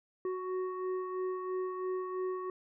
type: tone with frequency modulation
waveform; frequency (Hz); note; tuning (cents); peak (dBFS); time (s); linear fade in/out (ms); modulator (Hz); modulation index
sine; 370; F#4; 0; -33; 0.25-2.5; 2; 743; 0.77
effects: none